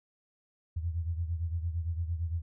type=beating tone pair; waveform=sine; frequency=82.41 / 91.21 Hz; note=E2 / F#2; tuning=0 / -24 cents; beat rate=8.8 Hz; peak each=-31 / -37 dBFS; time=0.76-2.42 s; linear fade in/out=10 ms; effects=none